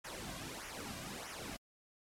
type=noise with flanger; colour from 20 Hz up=pink; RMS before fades=-45 dBFS; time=0.04-1.57 s; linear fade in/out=10 ms; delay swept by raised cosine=0.23 to 2.33 ms; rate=1.6 Hz; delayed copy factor=-0.7; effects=low-pass 11000 Hz 12 dB/octave + MP3 96 kbps